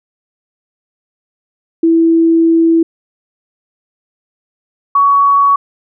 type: tone pair in turn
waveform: sine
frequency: 329.6 / 1123.5 Hz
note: E4 / C#6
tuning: 0 / +23 cents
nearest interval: octave + major sixth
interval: 2123 cents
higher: second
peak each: -6 dBFS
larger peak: neither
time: 1.83-2.83 / 4.95-5.56 s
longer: first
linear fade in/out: 5 ms
effects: none